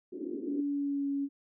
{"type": "band-pass noise", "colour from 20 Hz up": "pink", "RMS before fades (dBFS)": -38, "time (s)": [0.12, 0.61], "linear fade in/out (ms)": 10, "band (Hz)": [280, 370], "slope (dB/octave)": 48}
{"type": "tone with pitch glide", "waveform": "sine", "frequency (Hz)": [285.9, 279.7], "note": ["D4", "C#4"], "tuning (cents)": [-46, 16], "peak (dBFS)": -29, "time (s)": [0.47, 1.29], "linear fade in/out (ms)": 50, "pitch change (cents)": -38, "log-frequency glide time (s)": [0.65, 1.08]}
{"effects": []}